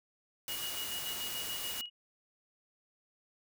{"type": "tone with tremolo", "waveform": "sine", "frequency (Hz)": 2897, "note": "F#7", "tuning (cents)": -37, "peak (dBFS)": -38, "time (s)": [0.48, 1.9], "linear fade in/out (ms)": 20, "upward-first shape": "square", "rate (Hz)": 6.9, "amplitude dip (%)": 55}
{"type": "noise", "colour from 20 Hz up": "white", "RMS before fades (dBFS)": -40, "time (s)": [0.48, 1.81], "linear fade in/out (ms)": 0}
{"effects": []}